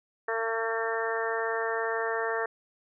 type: harmonic tone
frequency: 226.1 Hz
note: A3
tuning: 47 cents sharp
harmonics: 2 / 3 / 4 / 5 / 6 / 7 / 8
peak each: -31 / -35 / -37 / -37 / -38 / -37 / -34 dBFS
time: 0.28-2.46 s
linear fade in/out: 5 ms
effects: none